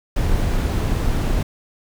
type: noise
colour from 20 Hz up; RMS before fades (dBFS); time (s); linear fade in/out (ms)
brown; -19; 0.16-1.43; 5
effects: none